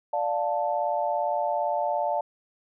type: chord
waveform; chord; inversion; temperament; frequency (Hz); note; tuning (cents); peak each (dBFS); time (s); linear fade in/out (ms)
sine; D minor; none; just; 587.3 / 704.8 / 881; D5 / F5 / A5; 0 / +16 / +2; -28; 0.13-2.21; 5
effects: none